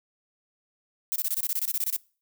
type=noise bursts; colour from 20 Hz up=violet; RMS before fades=-27 dBFS; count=14; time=1.12-1.964 s; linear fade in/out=0 ms; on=38 ms; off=24 ms; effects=noise-tail reverb RT60 0.4 s tail -24 dB re dry